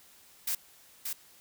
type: noise with echo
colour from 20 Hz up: blue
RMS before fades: -31 dBFS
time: 0.47-0.55 s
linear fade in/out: 5 ms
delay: 580 ms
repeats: 1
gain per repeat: -4 dB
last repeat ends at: 1.13 s
effects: white hiss -58 dBFS RMS until 1.4 s